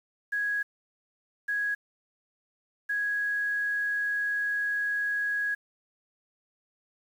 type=tone bursts at uneven times; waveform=sine; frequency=1661.2 Hz; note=G#6; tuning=in tune; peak=-26 dBFS; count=3; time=0.32-0.63 / 1.48-1.75 / 2.89-5.55 s; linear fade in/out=10 ms; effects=9-bit